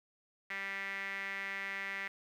sawtooth tone with band-pass filter, 196 Hz, G3, in tune, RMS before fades -40 dBFS, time 0.5-2.08 s, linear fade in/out 5 ms, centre 2000 Hz, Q 6.2, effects 11-bit

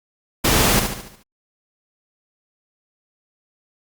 pink noise with echo, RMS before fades -17 dBFS, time 0.44-0.8 s, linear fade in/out 10 ms, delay 72 ms, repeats 6, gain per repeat -6 dB, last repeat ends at 1.232 s, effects Opus 48 kbps

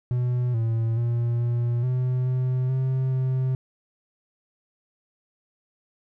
triangle tone with pitch steps, 123.6 / 113.7 / 118.4 / 119.4 / 126.8 / 127.8 / 131 / 130 Hz, B2 / A#2 / A#2 / A#2 / B2 / C3 / C3 / C3, +2 / -43 / +27 / +42 / +46 / -40 / +2 / -11 cents, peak -19 dBFS, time 0.11-3.55 s, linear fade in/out 0 ms, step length 430 ms, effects none

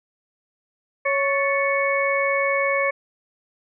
harmonic tone with a mistuned harmonic, 554.4 Hz, C#5, in tune, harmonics 1 / 2 / 3 / 4, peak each -22 / -26 / -28 / -23 dBFS, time 1.05-2.91 s, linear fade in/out 10 ms, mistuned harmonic 3, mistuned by +89 cents, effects none

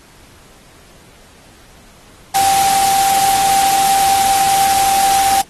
sine tone in noise, 784 Hz, G5, in tune, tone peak -12 dBFS, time 2.34-5.42 s, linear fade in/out 10 ms, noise white, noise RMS -18 dBFS, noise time 2.34-5.42 s, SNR +3 dB, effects pink hiss -45 dBFS RMS until 5.49 s + AAC 32 kbps

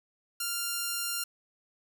5% pulse tone, 1394 Hz, F6, 4 cents flat, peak -19 dBFS, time 0.4-1.24 s, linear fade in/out 5 ms, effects none

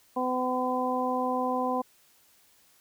harmonic tone, 253.4 Hz, B3, 45 cents sharp, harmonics 1 / 2 / 3 / 4, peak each -31 / -31 / -31 / -31 dBFS, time 0.16-1.82 s, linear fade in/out 10 ms, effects white hiss -62 dBFS RMS until 2.8 s

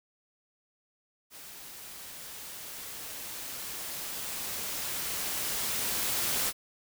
white noise with level ramp, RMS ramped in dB -47 to -29 dBFS, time 1.3-6.53 s, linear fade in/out 50 ms, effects none

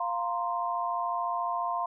sine chord, F suspended fourth, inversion none, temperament equal, 698.5 / 932.3 / 1046.5 Hz, F5 / Bb5 / C6, 0 / 0 / 0 cents, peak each -32 / -34 / -31 dBFS, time 0-1.86 s, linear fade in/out 5 ms, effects none

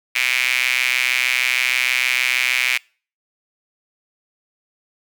sawtooth tone with high-pass filter, 126.4 Hz, B2, 41 cents sharp, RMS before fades -19 dBFS, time 0.15-2.78 s, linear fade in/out 10 ms, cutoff 2300 Hz, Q 5.6, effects noise-tail reverb RT60 0.4 s tail -25 dB re dry

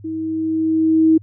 sine tone with level ramp, 319.6 Hz, D#4, 47 cents sharp, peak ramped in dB -23 to -8 dBFS, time 0.04-1.18 s, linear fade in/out 10 ms, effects added 102 Hz sine -38 dBFS peak until 1.22 s

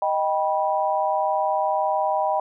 sine chord, Eb augmented, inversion none, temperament equal with one note detuned, 622.3 / 784 / 976.4 Hz, Eb5 / G5 / B5, 0 / 0 / -20 cents, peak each -24 / -23 / -25 dBFS, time 0.02-2.4 s, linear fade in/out 2 ms, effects none

